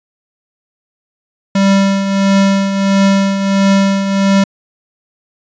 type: tone with tremolo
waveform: square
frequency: 196 Hz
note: G3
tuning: in tune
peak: -7 dBFS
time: 1.55-4.44 s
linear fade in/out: 5 ms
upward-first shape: triangle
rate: 1.5 Hz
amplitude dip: 60%
effects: resampled to 16000 Hz